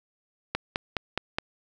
click train, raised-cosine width 0.3 ms, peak -10 dBFS, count 5, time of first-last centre 0.55-1.385 s, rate 4.79 Hz, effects none

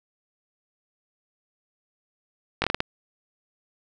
slowing click train, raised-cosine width 0.3 ms, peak -6 dBFS, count 6, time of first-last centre 2.62-2.804 s, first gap 20 ms, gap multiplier 1.31, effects none

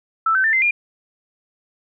sine tone with pitch steps, 1322 / 1536.2 / 1785.2 / 2074 / 2411 Hz, E6 / G6 / A6 / C7 / D7, +5 / -35 / +25 / -16 / +45 cents, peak -14 dBFS, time 0.26-0.71 s, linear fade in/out 5 ms, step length 90 ms, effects none

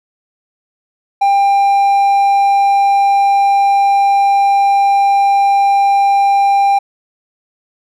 triangle tone, 796 Hz, G5, 26 cents sharp, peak -6 dBFS, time 1.21-6.79 s, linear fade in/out 10 ms, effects none

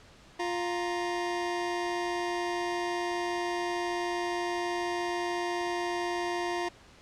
25% pulse tone pair together, 350.7 / 933 Hz, F4 / A#5, +7 / +1 cents, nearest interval octave + perfect fourth, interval 1694 cents, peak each -27 / -32 dBFS, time 0.39-6.69 s, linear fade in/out 10 ms, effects pink hiss -55 dBFS RMS until 7.01 s + low-pass 6000 Hz 12 dB/octave

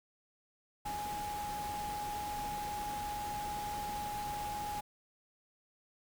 sine tone in noise, 830.6 Hz, G#5, in tune, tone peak -37 dBFS, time 0.85-4.81 s, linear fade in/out 10 ms, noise pink, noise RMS -45 dBFS, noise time 0.85-4.81 s, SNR +5 dB, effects none

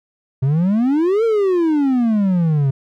triangle exponential two-way sweep, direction up then down, 127.4 to 466.2 to 132 Hz, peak -11 dBFS, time 0.42-2.71 s, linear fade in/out 10 ms, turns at 1.24 s, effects none

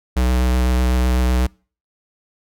square tone with vibrato, 62.5 Hz, B1, 21 cents sharp, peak -15 dBFS, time 0.16-1.47 s, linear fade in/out 10 ms, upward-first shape sine, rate 8 Hz, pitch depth 15 cents each way, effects noise-tail reverb RT60 0.4 s tail -26 dB re dry

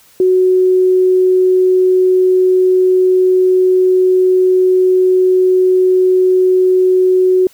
sine tone, 370 Hz, F#4, in tune, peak -7 dBFS, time 0.2-7.47 s, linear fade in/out 2 ms, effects white hiss -47 dBFS RMS until 7.53 s

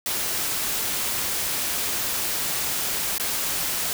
white noise with dropouts, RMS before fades -26 dBFS, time 0.06-3.93 s, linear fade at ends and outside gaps 1 ms, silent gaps 3.181-3.198 s, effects none

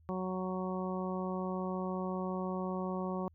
harmonic tone, 185.4 Hz, F#3, 4 cents sharp, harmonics 1 / 2 / 3 / 4 / 5 / 6, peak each -36 / -40 / -42 / -45 / -45 / -44 dBFS, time 0.09-3.28 s, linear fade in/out 0 ms, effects added 81 Hz sine -60 dBFS peak until 3.34 s

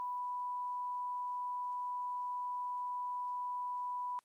sine tone, 988 Hz, B5, in tune, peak -36 dBFS, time 0-4.19 s, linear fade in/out 0 ms, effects white hiss -75 dBFS RMS until 4.24 s + Opus 32 kbps

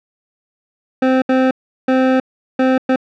25% pulse tone bursts at uneven times, 260 Hz, C4, 11 cents flat, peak -7 dBFS, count 5, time 1.02-1.22 / 1.29-1.51 / 1.88-2.2 / 2.59-2.78 / 2.89-2.96 s, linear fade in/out 5 ms, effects low-pass 2000 Hz 12 dB/octave

